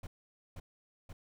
brown noise with echo, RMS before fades -42 dBFS, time 0.03-0.07 s, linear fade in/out 5 ms, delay 530 ms, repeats 2, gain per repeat -2 dB, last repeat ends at 1.13 s, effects none

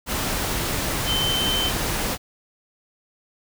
sine tone in noise, 3081 Hz, G7, 31 cents flat, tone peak -22 dBFS, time 1.05-1.72 s, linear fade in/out 50 ms, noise pink, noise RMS -25 dBFS, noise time 0.06-2.18 s, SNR 0 dB, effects none

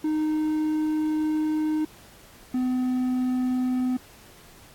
triangle tone pair in turn, 308.9 / 253.3 Hz, D#4 / B3, -12 / +44 cents, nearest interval minor third, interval 344 cents, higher first, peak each -20 dBFS, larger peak neither, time 0.04-1.85 / 2.54-3.97 s, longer first, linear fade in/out 5 ms, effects pink hiss -51 dBFS RMS until 4.74 s + AAC 64 kbps

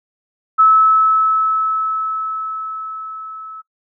sine tone with level ramp, 1300 Hz, E6, 24 cents flat, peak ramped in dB -6 to -30 dBFS, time 0.58-3.62 s, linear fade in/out 20 ms, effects noise-tail reverb RT60 0.1 s tail -18 dB re dry

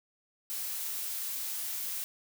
blue noise, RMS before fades -36 dBFS, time 0.5-2.04 s, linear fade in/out 0 ms, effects none

